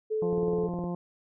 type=tone; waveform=sine; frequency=434.3 Hz; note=A4; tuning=23 cents flat; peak=-26 dBFS; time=0.1-0.68 s; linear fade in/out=20 ms
type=harmonic tone; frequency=175.3 Hz; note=F3; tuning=7 cents sharp; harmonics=1 / 2 / 3 / 4 / 5 / 6; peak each=-31 / -37 / -41 / -43 / -45 / -47 dBFS; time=0.22-0.95 s; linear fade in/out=2 ms
type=click train; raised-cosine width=2 ms; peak=-24 dBFS; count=11; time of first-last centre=0.33-0.84 s; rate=19.6 Hz
effects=none